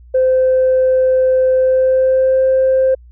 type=tone with pitch glide; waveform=sine; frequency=517 to 524.5 Hz; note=C5 to C5; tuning=-21 to +4 cents; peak=-8 dBFS; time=0.14-2.95 s; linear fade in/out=10 ms; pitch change=+25 cents; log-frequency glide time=1.55-2.42 s; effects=tanh soft clip ceiling -6 dBFS + added 60 Hz sine -38 dBFS peak until 3.11 s